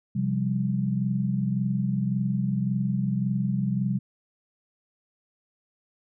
sine chord, C suspended fourth, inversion none, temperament just, 130.81 / 174.42 / 196.22 Hz, C3 / F3 / G3, 0 / -2 / +2 cents, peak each -27 / -30 / -26 dBFS, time 0.15-3.99 s, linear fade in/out 10 ms, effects none

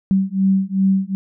sine beating tone pair, 191.2 / 193.8 Hz, G3 / G3, -43 / -20 cents, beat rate 2.6 Hz, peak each -17 dBFS, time 0.11-1.15 s, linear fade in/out 0 ms, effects none

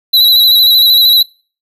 square tone with vibrato, 3945 Hz, B7, 3 cents flat, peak -5 dBFS, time 0.13-1.23 s, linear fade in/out 10 ms, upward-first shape square, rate 13 Hz, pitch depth 33 cents each way, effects noise-tail reverb RT60 0.4 s tail -26 dB re dry

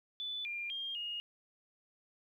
sine tone with pitch steps, 3486 / 2395 / 3212 / 2859 Hz, A7 / D7 / G7 / F7, -17 / +33 / +41 / +40 cents, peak -37 dBFS, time 0.2-1.2 s, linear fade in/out 0 ms, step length 250 ms, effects 12-bit

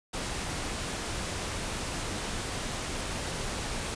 pink noise, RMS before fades -34 dBFS, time 0.13-3.95 s, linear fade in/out 10 ms, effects resampled to 22050 Hz

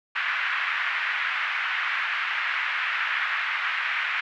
pink band-pass noise, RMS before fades -27 dBFS, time 0.15-4.21 s, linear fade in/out 10 ms, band 1400 to 2400 Hz, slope 24 dB/octave, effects none

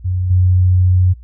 sine tone with level steps, 91.4 Hz, F#2, 21 cents flat, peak -14 / -8 dBFS, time 0.04-1.14 s, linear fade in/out 20 ms, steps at 0.3 s, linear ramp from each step 10 ms, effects added 60 Hz sine -34 dBFS peak until 1.23 s

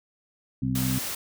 harmonic tone, 64.5 Hz, C2, 24 cents flat, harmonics 1 / 2 / 3 / 4, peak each -38 / -27 / -31 / -28 dBFS, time 0.62-0.99 s, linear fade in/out 5 ms
white noise, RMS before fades -32 dBFS, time 0.75-1.15 s, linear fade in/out 5 ms
effects none

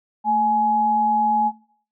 sine tone pair together, 222.8 / 841 Hz, A3 / G#5, +22 / +22 cents, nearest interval octave + major seventh, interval 2300 cents, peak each -27 / -16 dBFS, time 0.24-1.52 s, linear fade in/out 50 ms, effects noise-tail reverb RT60 0.6 s tail -22 dB re dry

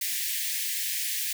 white high-pass noise, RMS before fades -30 dBFS, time 0.01-1.33 s, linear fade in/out 5 ms, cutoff 1700 Hz, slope 96 dB/octave, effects none

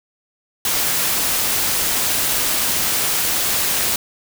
white noise, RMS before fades -19 dBFS, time 0.65-3.96 s, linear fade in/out 2 ms, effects none

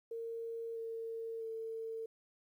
sine tone with pitch steps, 458.7 / 454.2 / 449.8 Hz, A#4 / A#4 / A4, -28 / -45 / +38 cents, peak -39 dBFS, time 0.11-2.06 s, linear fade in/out 5 ms, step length 650 ms, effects 12-bit

